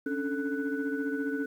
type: tone cluster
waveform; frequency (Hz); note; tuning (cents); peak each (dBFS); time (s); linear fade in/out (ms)
sine; 275.2 / 290 / 441.1 / 1486; C#4 / D4 / A4 / F#6; -12 / -22 / +4 / +7; -31 / -35 / -35 / -37; 0.06-1.46; 5
effects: tanh soft clip ceiling -20 dBFS + 10-bit